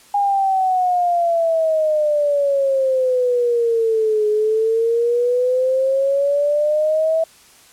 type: exponential two-way sweep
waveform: sine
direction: down then up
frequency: 816 to 421.4 to 653 Hz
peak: -14 dBFS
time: 0.14-7.24 s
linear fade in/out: 5 ms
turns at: 4.28 s
effects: white hiss -48 dBFS RMS until 7.72 s + low-pass 11000 Hz 12 dB/octave